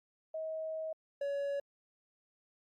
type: tone pair in turn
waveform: sine / triangle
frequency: 636 / 563.3 Hz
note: D#5 / C#5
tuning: +38 / +28 cents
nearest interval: major second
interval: 210 cents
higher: first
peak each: -36 / -31 dBFS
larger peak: second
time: 0.34-0.93 / 1.21-1.6 s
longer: first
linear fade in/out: 5 ms
effects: Opus 48 kbps